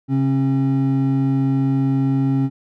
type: tone pair together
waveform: triangle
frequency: 135.1 / 270.2 Hz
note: C#3 / C#4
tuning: -44 / -44 cents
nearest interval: octave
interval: 1200 cents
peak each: -16 dBFS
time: 0.08-2.5 s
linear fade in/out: 50 ms
effects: none